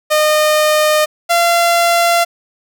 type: tone pair in turn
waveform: sawtooth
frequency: 611 / 685.8 Hz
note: D#5 / F5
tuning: -32 / -32 cents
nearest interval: major second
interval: 200 cents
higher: second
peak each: -6 dBFS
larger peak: neither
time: 0.1-1.06 / 1.29-2.25 s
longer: neither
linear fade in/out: 20 ms
effects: none